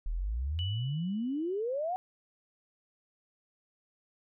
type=exponential sweep; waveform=sine; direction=up; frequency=36.45 to 760 Hz; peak=-30 dBFS; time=0.06-1.96 s; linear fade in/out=0 ms
type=tone with exponential decay; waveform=sine; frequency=2960 Hz; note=F#7; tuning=in tune; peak=-35 dBFS; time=0.59-1.61 s; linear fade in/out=0 ms; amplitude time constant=220 ms
effects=none